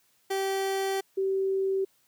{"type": "tone pair in turn", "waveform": ["30% pulse", "sine"], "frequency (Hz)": [387.8, 385.7], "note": ["G4", "G4"], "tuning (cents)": [-19, -28], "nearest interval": "unison", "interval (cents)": 9, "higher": "first", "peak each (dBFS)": -24, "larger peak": "neither", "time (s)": [[0.3, 1.01], [1.17, 1.85]], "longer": "first", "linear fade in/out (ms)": 10, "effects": ["white hiss -67 dBFS RMS until 2.07 s", "high-pass 60 Hz 12 dB/octave"]}